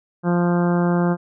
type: harmonic tone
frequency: 174.61 Hz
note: F3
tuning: in tune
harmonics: 1 / 2 / 3 / 4 / 5 / 6 / 7 / 8 / 9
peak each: -17 / -23 / -27 / -29 / -31 / -33 / -34 / -35 / -36 dBFS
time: 0.23-1.17 s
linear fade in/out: 50 ms
effects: none